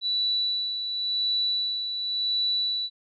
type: tone with tremolo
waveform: sine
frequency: 3951 Hz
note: B7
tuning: in tune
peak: -22 dBFS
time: 0.01-2.9 s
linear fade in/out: 50 ms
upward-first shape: sine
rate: 0.92 Hz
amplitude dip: 50%
effects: none